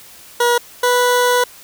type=tone pair in turn; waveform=20% pulse; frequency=480.3 / 492.1 Hz; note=B4 / B4; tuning=-48 / -6 cents; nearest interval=unison; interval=42 cents; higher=second; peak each=-7 dBFS; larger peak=neither; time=0.4-0.58 / 0.83-1.44 s; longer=second; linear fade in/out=5 ms; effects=white hiss -41 dBFS RMS until 1.63 s